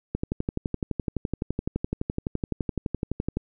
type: click train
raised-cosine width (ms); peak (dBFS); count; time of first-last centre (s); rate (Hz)
3; -13; 39; 0.15-3.37; 11.8
effects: none